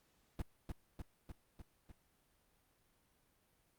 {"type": "noise with echo", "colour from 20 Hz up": "brown", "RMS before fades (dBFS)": -39, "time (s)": [0.39, 0.42], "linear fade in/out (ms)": 2, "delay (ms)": 300, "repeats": 5, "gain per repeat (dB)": -3, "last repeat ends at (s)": 1.92, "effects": ["pink hiss -75 dBFS RMS until 3.78 s", "Opus 48 kbps"]}